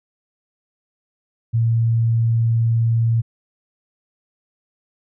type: tone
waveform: sine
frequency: 114.9 Hz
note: A#2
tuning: 25 cents flat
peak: -14 dBFS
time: 1.53-3.22 s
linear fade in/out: 20 ms
effects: none